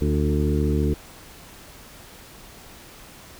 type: harmonic tone with a mistuned harmonic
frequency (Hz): 74.3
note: D2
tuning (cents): +21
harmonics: 1 / 2 / 3 / 4 / 5 / 6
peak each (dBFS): -22 / -25 / -27 / -28 / -29 / -30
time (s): 0.01-0.94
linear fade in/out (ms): 5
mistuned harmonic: 5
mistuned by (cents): -24
effects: pink hiss -45 dBFS RMS until 3.39 s